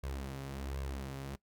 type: tone with flanger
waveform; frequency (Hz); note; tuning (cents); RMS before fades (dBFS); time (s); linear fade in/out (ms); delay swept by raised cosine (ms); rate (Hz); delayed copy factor
sawtooth; 67.8; C#2; -38; -41; 0.03-1.36; 10; 1.8 to 7.2; 1.3; +0.65
effects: noise-tail reverb RT60 0.1 s tail -20 dB re dry